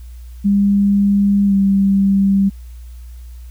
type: tone with pitch glide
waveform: sine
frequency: 200.7 to 196.23 Hz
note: G3 to G3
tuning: +41 to +2 cents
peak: -10 dBFS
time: 0.44-2.5 s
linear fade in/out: 20 ms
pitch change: -39 cents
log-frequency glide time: 1.46-1.54 s
effects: added 60 Hz sine -31 dBFS peak until 3.5 s + white hiss -53 dBFS RMS until 3.5 s